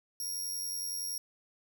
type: tone with amplitude modulation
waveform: 15% pulse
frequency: 5600 Hz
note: F8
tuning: 4 cents sharp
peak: -27 dBFS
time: 0.2-1.18 s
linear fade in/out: 2 ms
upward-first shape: sine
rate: 90.7 Hz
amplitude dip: 45%
effects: none